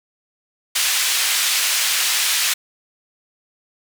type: band-pass noise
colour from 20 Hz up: pink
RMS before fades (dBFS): -19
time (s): 0.75-2.54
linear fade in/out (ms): 10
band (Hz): 2200 to 13000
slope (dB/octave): 12
effects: none